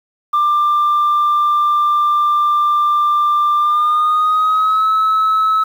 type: tone with pitch glide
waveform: sine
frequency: 1188 to 1295.5 Hz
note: D6 to E6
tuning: +20 to -30 cents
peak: -9 dBFS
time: 0.33-5.64 s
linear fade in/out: 10 ms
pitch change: +150 cents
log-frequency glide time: 3.57-4.87 s
effects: tanh soft clip ceiling -9 dBFS + 7-bit